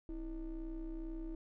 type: ring-modulated tone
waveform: triangle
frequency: 146.83 Hz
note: D3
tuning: in tune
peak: -35 dBFS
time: 0.09-1.35 s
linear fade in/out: 2 ms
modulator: 178 Hz
effects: none